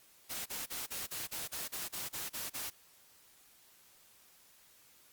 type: noise bursts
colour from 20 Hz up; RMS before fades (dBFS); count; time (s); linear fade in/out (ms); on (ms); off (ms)
white; -40; 12; 0.29-2.704; 20; 170; 34
effects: white hiss -63 dBFS RMS until 5.12 s + Opus 48 kbps